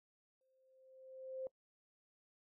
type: tone with exponential growth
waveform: sine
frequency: 523.3 Hz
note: C5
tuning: in tune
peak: -39 dBFS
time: 0.41-1.47 s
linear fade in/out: 1 ms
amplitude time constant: 230 ms
effects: noise-tail reverb RT60 0.1 s tail -22 dB re dry